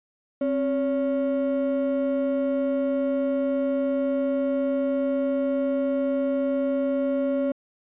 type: ring-modulated tone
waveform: triangle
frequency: 415.3 Hz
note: G#4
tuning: in tune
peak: -16 dBFS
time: 0.41-7.52 s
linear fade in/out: 5 ms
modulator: 149 Hz
effects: tanh soft clip ceiling -13 dBFS + resampled to 8000 Hz